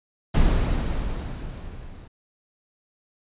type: noise with level ramp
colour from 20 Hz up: brown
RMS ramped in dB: -17 to -42 dBFS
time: 0.34-2.08 s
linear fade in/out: 10 ms
effects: resampled to 8000 Hz